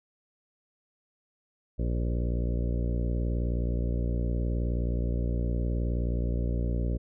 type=harmonic tone with a mistuned harmonic; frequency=59.2 Hz; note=A#1; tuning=27 cents sharp; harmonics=1 / 2 / 3 / 4 / 5 / 6 / 7 / 8 / 9 / 10; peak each=-27 / -33 / -37 / -39 / -41 / -43 / -44 / -45 / -46 / -47 dBFS; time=1.78-6.98 s; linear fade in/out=20 ms; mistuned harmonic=8; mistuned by=+27 cents; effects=none